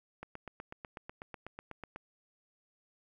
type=click train; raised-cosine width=0.5 ms; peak=-28 dBFS; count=15; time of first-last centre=0.23-1.961 s; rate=8.09 Hz; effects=11-bit